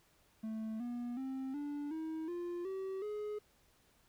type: tone with pitch steps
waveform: triangle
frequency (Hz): 220 / 241.3 / 264.7 / 290.3 / 318.4 / 349.2 / 383 / 420.1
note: A3 / B3 / C4 / D4 / D#4 / F4 / G4 / G#4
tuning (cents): 0 / -40 / +20 / -20 / +40 / 0 / -40 / +20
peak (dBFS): -36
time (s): 0.43-3.39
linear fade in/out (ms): 10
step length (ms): 370
effects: pink hiss -70 dBFS RMS until 4.08 s